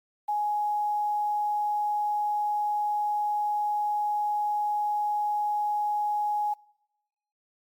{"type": "tone with quantisation", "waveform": "sine", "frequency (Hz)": 835, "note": "G#5", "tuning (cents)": 9, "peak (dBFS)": -24, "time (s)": [0.28, 6.54], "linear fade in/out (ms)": 10, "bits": 9, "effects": ["noise-tail reverb RT60 1.0 s tail -26 dB re dry", "MP3 96 kbps"]}